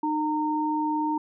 sine tone pair together, 305.6 / 918.7 Hz, D#4 / A#5, -31 / -25 cents, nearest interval octave + perfect fifth, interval 1906 cents, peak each -26 dBFS, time 0.03-1.18 s, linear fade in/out 5 ms, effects none

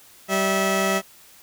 15% pulse tone pair together, 193.25 / 650 Hz, G3 / E5, -24 / -24 cents, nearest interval octave + major sixth, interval 2100 cents, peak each -16 dBFS, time 0.28-1.02 s, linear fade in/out 50 ms, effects white hiss -50 dBFS RMS until 1.42 s

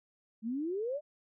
sine exponential sweep, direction up, 211.8 to 617 Hz, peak -32 dBFS, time 0.42-1.01 s, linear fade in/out 50 ms, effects none

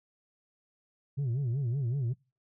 sine tone with vibrato, 128.4 Hz, C3, 32 cents flat, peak -25 dBFS, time 1.17-2.14 s, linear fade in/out 20 ms, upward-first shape sine, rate 5.3 Hz, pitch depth 200 cents each way, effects noise-tail reverb RT60 0.3 s tail -23 dB re dry + tanh soft clip ceiling -27 dBFS

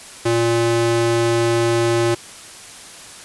square tone with high-pass filter, 116.54 Hz, A#2, in tune, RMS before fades -17 dBFS, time 0.25-2.15 s, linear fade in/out 10 ms, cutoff 240 Hz, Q 3.3, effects white hiss -38 dBFS RMS until 3.24 s + resampled to 24000 Hz

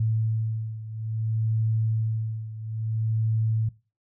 sine beating tone pair, 110.7 / 111.29 Hz, A2 / A2, +11 / +20 cents, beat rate 0.59 Hz, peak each -25 / -29 dBFS, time 0-3.69 s, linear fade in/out 5 ms, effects noise-tail reverb RT60 0.3 s tail -20 dB re dry

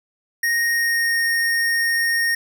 square tone with pitch glide, 1864.7 to 1850.8 Hz, A#6 to A#6, 0 to -13 cents, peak -18 dBFS, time 0.43-2.35 s, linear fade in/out 5 ms, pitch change -13 cents, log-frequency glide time 0.66-1.18 s, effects none

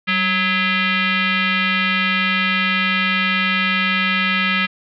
sine tone with frequency modulation, 190.7 Hz, G3, 47 cents flat, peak -15 dBFS, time 0.07-4.67 s, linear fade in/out 20 ms, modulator 737 Hz, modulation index 4, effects none

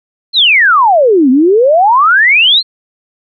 sine exponential two-way sweep, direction down then up, 4307 to 246.9 to 4307 Hz, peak -4 dBFS, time 0.33-2.63 s, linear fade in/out 50 ms, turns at 1.3 s, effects none

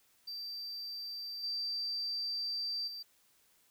triangle tone with level steps, 4677 Hz, D8, 8 cents flat, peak -38 / -31 / -40 dBFS, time 0.27-3.03 s, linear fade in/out 10 ms, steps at 1.43 / 2.87 s, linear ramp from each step 10 ms, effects tanh soft clip ceiling -32 dBFS + white hiss -69 dBFS RMS until 3.7 s

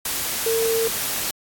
sine tone in noise, 454 Hz, A#4, 46 cents flat, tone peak -19 dBFS, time 0.46-0.88 s, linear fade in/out 5 ms, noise white, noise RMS -25 dBFS, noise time 0.05-1.31 s, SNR +3 dB, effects AAC 64 kbps

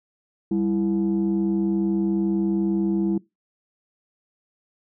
sine tone pair together, 197 / 331.3 Hz, G3 / E4, +9 / +9 cents, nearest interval major sixth, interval 900 cents, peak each -21 dBFS, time 0.51-3.18 s, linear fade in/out 5 ms, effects noise-tail reverb RT60 0.2 s tail -22 dB re dry + tanh soft clip ceiling -15 dBFS

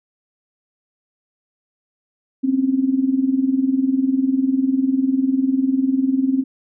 sine tone with tremolo, 265.2 Hz, C4, 23 cents sharp, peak -11 dBFS, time 2.43-6.44 s, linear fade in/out 20 ms, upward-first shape triangle, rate 20 Hz, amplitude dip 85%, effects none

